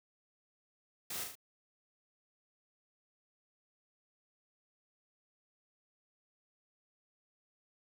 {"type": "noise with echo", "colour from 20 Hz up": "white", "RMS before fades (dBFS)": -41, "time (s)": [1.1, 1.24], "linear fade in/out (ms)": 5, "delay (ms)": 38, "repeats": 3, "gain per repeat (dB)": -4, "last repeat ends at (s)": 1.354, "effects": []}